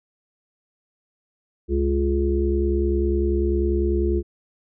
harmonic tone with a mistuned harmonic, 70.1 Hz, C#2, 20 cents sharp, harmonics 1 / 3 / 5 / 6, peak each -21 / -29 / -22 / -29 dBFS, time 1.68-4.23 s, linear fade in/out 50 ms, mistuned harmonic 1, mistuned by -40 cents, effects none

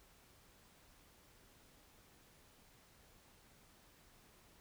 silence, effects pink hiss -66 dBFS RMS until 4.6 s

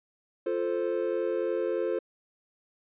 triangle chord, F major, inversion none, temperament equal, 349.2 / 440 / 523.3 Hz, F4 / A4 / C5, 0 / 0 / 0 cents, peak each -29 dBFS, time 0.46-1.99 s, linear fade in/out 5 ms, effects resampled to 8000 Hz

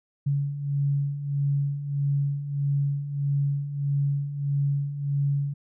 sine beating tone pair, 140.2 / 141.8 Hz, C#3 / C#3, +20 / +40 cents, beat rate 1.6 Hz, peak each -30 / -24 dBFS, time 0.26-5.54 s, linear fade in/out 10 ms, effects none

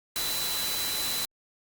sine tone in noise, 3999 Hz, B7, 21 cents sharp, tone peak -32 dBFS, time 0.16-1.25 s, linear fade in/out 0 ms, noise white, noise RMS -31 dBFS, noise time 0.16-1.25 s, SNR -4 dB, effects Opus 48 kbps

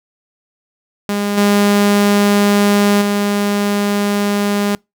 sawtooth tone with level steps, 203.8 Hz, G#3, 32 cents flat, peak -12 / -6 / -10 dBFS, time 1.09-4.75 s, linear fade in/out 0 ms, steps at 1.37 / 3.01 s, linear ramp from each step 10 ms, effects noise-tail reverb RT60 0.2 s tail -26 dB re dry

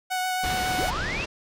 sawtooth tone with vibrato, 740 Hz, F#5, in tune, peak -21 dBFS, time 0.1-0.91 s, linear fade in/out 20 ms, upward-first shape sine, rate 7.3 Hz, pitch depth 11 cents each way
pink low-pass noise, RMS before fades -31 dBFS, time 0.43-1.26 s, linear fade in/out 10 ms, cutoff 5600 Hz, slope 24 dB/octave
sine linear sweep, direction up, 236.9 to 2794 Hz, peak -29 dBFS, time 0.78-1.25 s, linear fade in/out 10 ms
effects none

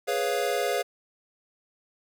square chord, C# dominant seventh, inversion second, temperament equal, 415.3 / 493.9 / 554.4 / 698.5 Hz, G#4 / B4 / C#5 / E#5, 0 / 0 / 0 / 0 cents, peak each -31 dBFS, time 0.07-0.83 s, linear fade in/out 20 ms, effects none

